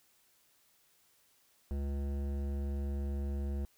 triangle tone with hard clipping, 70.1 Hz, C#2, 20 cents sharp, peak -35 dBFS, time 1.71-3.65 s, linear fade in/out 0 ms, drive 18 dB, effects white hiss -69 dBFS RMS until 3.77 s

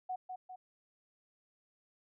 sine tone with echo, 740 Hz, F#5, in tune, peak -35 dBFS, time 0.09-0.16 s, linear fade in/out 10 ms, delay 200 ms, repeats 2, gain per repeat -5 dB, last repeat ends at 0.56 s, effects none

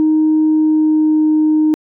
sine tone with pitch glide, 311.1 to 308.8 Hz, D#4 to D#4, 0 to -13 cents, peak -8 dBFS, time 0-1.74 s, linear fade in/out 0 ms, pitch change -13 cents, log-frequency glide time 0.46-1.26 s, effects tanh soft clip ceiling -6 dBFS

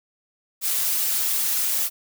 blue noise with flanger, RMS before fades -23 dBFS, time 0.61-1.9 s, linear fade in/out 50 ms, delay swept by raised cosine 1.9 to 6.9 ms, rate 2.5 Hz, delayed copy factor -0.7, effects none

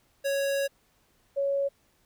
square / sine tone pair in turn, 554.4 / 556.5 Hz, C#5 / C#5, 0 / +7 cents, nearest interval unison, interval 7 cents, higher second, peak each -26 / -24 dBFS, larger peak second, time 0.24-0.68 / 1.36-1.69 s, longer first, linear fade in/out 20 ms, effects pink hiss -67 dBFS RMS until 2.05 s

